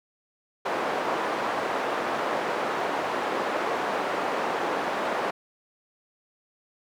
white band-pass noise, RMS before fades -28 dBFS, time 0.65-5.31 s, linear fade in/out 10 ms, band 350 to 990 Hz, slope 12 dB/octave, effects none

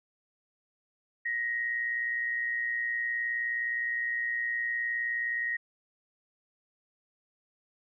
sine tone pair together, 1877.6 / 1997 Hz, A#6 / B6, +12 / +19 cents, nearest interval minor second, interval 107 cents, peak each -29 / -38 dBFS, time 1.25-5.57 s, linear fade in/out 10 ms, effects none

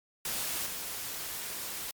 white noise with level steps, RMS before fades -34 / -38 dBFS, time 0.25-1.91 s, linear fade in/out 2 ms, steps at 0.66 s, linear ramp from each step 5 ms, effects MP3 96 kbps

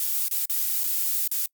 violet noise with dropouts, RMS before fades -25 dBFS, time 0-1.46 s, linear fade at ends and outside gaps 2 ms, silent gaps 0.284-0.311 / 0.456-0.496 / 0.835-0.839 / 1.278-1.313 s, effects noise-tail reverb RT60 0.1 s tail -26 dB re dry + Opus 48 kbps

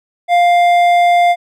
triangle tone with hard clipping, 700 Hz, F5, 4 cents sharp, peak -9 dBFS, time 0.28-1.36 s, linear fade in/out 50 ms, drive 12 dB, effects none

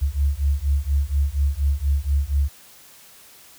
sine beating tone pair, 68.6 / 72.8 Hz, C#2 / D2, -17 / -15 cents, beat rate 4.2 Hz, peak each -21 / -21 dBFS, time 0.01-2.49 s, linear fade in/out 20 ms, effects white hiss -48 dBFS RMS until 3.58 s

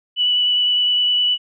sine tone with vibrato, 2960 Hz, F#7, in tune, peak -14 dBFS, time 0.16-1.38 s, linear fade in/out 50 ms, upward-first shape sine, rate 9.8 Hz, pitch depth 11 cents each way, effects none

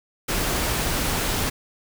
pink noise, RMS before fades -24 dBFS, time 0.28-1.5 s, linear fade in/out 10 ms, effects none

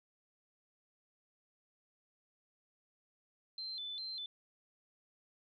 sine tone with vibrato, 3803 Hz, A#7, 34 cents sharp, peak -40 dBFS, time 3.58-4.26 s, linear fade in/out 2 ms, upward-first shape square, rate 2.5 Hz, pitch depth 140 cents each way, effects none

